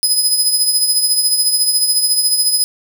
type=tone with tremolo; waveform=20% pulse; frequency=5040 Hz; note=D#8; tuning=21 cents sharp; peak=-4 dBFS; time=0.03-2.64 s; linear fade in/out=0 ms; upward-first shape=triangle; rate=14 Hz; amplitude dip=60%; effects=none